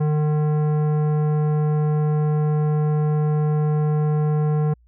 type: tone with tanh clipping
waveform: triangle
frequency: 151.3 Hz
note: D#3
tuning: 48 cents flat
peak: -19 dBFS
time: 0-4.74 s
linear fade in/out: 10 ms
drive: 18 dB
effects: added 59 Hz sine -52 dBFS peak until 4.87 s